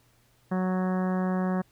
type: harmonic tone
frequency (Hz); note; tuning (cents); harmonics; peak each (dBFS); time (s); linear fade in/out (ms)
185; F#3; 0; 1 / 2 / 3 / 4 / 5 / 6 / 7 / 8 / 9 / 10; -25 / -35 / -36 / -37 / -42 / -40 / -45 / -48 / -44 / -50; 0.51-1.62; 10
effects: added 120 Hz sine -65 dBFS peak until 1.71 s + pink hiss -65 dBFS RMS until 1.71 s

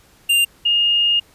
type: tone pair in turn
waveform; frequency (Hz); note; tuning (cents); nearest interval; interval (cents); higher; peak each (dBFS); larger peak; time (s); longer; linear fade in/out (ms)
square / sine; 2794 / 2840; F7 / F7; 0 / +28; unison; 28; second; -13; neither; 0.29-0.45 / 0.65-1.2; second; 10
effects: pink hiss -52 dBFS RMS until 1.34 s + resampled to 32000 Hz

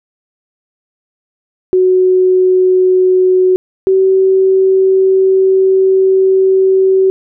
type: tone pair in turn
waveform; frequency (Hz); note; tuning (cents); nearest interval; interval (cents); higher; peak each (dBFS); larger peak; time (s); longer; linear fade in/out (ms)
sine; 370 / 380.8; F#4 / F#4; 0 / +50; unison; 50; second; -6; neither; 1.73-3.56 / 3.87-7.1; second; 0
effects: none

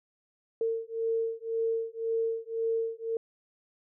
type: beating tone pair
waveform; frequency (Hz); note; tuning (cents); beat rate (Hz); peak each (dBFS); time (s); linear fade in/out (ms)
sine; 452.9 / 454.8; A#4 / A#4; -50 / -43; 1.9; -31; 0.61-3.17; 2
effects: none

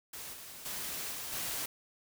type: noise with level steps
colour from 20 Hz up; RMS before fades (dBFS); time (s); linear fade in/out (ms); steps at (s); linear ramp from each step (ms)
white; -44 / -48 / -39 / -41 / -37; 0.13-1.66; 5; 0.33 / 0.65 / 1.12 / 1.32; 10
effects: none

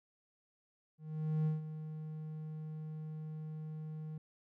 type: tone with ADSR envelope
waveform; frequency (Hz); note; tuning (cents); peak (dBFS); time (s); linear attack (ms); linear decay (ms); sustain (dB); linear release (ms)
triangle; 155.56; D#3; 0; -27; 0.98-4.18; 480; 150; -12; 4
effects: none

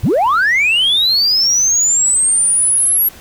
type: linear sweep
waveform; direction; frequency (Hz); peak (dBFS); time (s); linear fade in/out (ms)
sine; up; 67.5 to 11650; -8; 0.03-3.09; 10
effects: tanh soft clip ceiling -8 dBFS + pink hiss -39 dBFS RMS until 3.2 s

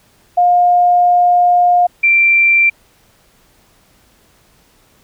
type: tone pair in turn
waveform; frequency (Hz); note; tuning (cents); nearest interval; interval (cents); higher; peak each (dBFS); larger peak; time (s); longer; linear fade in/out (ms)
sine; 710 / 2356; F5 / D7; +28 / +5; octave + major sixth; 2077; second; -7; neither; 0.37-1.87 / 2.03-2.7; first; 10
effects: pink hiss -52 dBFS RMS until 5.03 s

